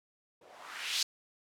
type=noise with low-pass filter sweep; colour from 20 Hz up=violet; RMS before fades=-38 dBFS; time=0.41-1.03 s; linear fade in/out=5 ms; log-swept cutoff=410 to 4700 Hz; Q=1.9; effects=none